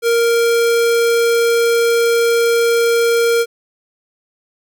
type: tone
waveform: square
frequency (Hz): 466.2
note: A#4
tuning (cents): 0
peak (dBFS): -12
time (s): 0.02-3.46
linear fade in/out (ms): 50
effects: none